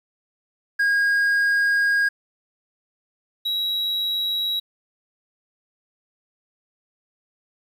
triangle tone pair in turn, 1632 / 3871 Hz, G#6 / B7, -31 / -35 cents, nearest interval octave + minor third, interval 1496 cents, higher second, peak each -15 / -20 dBFS, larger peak first, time 0.79-2.09 / 3.45-4.6 s, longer first, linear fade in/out 10 ms, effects 9-bit

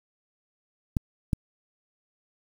clicks, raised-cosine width 5 ms, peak -11 dBFS, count 2, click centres 0.968 / 1.332 s, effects 7-bit

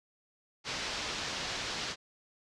white low-pass noise, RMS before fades -37 dBFS, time 0.64-1.96 s, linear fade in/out 50 ms, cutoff 5600 Hz, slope 24 dB/octave, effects low-pass 9000 Hz 12 dB/octave

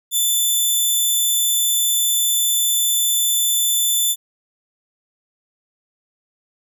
10% pulse tone, 3515 Hz, A7, 2 cents flat, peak -8 dBFS, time 0.11-4.16 s, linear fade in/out 50 ms, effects none

